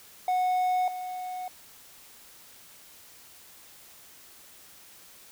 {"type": "tone pair in turn", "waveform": "triangle", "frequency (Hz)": [734, 734], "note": ["F#5", "F#5"], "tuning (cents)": [-14, -14], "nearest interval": "unison", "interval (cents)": 0, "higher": "neither", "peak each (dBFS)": [-21, -31], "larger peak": "first", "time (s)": [[0.28, 0.88], [0.88, 1.48]], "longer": "neither", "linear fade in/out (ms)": 2, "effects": ["white hiss -52 dBFS RMS until 5.31 s"]}